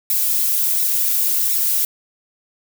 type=noise with flanger; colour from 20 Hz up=violet; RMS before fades=-18 dBFS; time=0.1-1.85 s; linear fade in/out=2 ms; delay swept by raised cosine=0.64 to 6.24 ms; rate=1.4 Hz; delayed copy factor=-0.8; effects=none